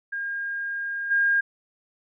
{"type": "tone with level steps", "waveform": "sine", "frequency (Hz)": 1616, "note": "G#6", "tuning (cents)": -48, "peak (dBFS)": [-27, -18], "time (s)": [0.12, 1.41], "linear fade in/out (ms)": 10, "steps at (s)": 1.1, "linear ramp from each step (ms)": 20, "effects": []}